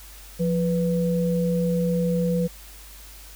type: tone pair together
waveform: sine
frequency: 174.62 / 493.9 Hz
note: F3 / B4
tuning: 0 / 0 cents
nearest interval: octave + tritone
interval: 1800 cents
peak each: -21 / -25 dBFS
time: 0.39-2.48 s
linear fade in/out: 20 ms
effects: added 50 Hz sine -44 dBFS peak until 3.35 s + white hiss -46 dBFS RMS until 3.35 s